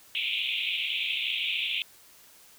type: band-pass noise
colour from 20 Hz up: pink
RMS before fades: -30 dBFS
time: 0.15-1.82 s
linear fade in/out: 0 ms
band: 2300 to 3600 Hz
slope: 96 dB/octave
effects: white hiss -55 dBFS RMS until 2.58 s